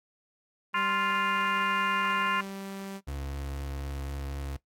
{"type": "tone", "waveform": "sawtooth", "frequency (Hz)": 195.3, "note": "G3", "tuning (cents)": -6, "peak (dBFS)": -33, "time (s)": [0.73, 3.01], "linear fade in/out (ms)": 50}
{"type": "harmonic tone", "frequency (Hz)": 349.2, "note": "F4", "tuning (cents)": 0, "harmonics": [3, 4, 5, 6, 7, 8], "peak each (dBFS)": [-29, -32, -34, -37, -36, -35], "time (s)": [0.74, 2.41], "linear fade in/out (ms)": 5}
{"type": "tone with vibrato", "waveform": "35% pulse", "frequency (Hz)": 69.3, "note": "C#2", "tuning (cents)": 0, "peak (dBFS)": -32, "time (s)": [3.07, 4.57], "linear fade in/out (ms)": 10, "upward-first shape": "sine", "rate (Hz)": 4, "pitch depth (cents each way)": 12}
{"effects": ["noise-tail reverb RT60 0.1 s tail -17 dB re dry", "AAC 64 kbps"]}